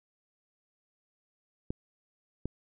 clicks, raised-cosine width 3 ms, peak -20 dBFS, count 2, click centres 1.705 / 2.456 s, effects none

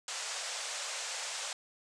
white band-pass noise, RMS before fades -39 dBFS, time 0.08-1.53 s, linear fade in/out 2 ms, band 490 to 8400 Hz, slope 48 dB/octave, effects none

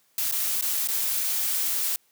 blue noise with dropouts, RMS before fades -26 dBFS, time 0.18-1.96 s, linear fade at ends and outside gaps 1 ms, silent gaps 0.312-0.323 / 0.611-0.624 / 0.874-0.886 s, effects white hiss -65 dBFS RMS until 2.11 s + high-pass 100 Hz 12 dB/octave

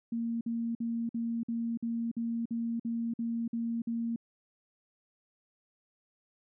sine tone bursts, 231.6 Hz, A#3, 11 cents flat, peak -30 dBFS, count 12, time 0.12-4.161 s, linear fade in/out 5 ms, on 290 ms, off 51 ms, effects none

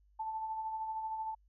sine tone with tremolo, 880 Hz, A5, in tune, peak -34 dBFS, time 0.19-1.35 s, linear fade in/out 10 ms, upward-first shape sine, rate 13 Hz, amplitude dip 40%, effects added 50 Hz sine -64 dBFS peak until 1.48 s

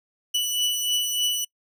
sawtooth beating tone pair, 2960 / 2963.3 Hz, F#7 / F#7, 0 / +2 cents, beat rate 3.3 Hz, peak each -20 / -26 dBFS, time 0.34-1.45 s, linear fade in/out 10 ms, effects noise-tail reverb RT60 0.1 s tail -25 dB re dry

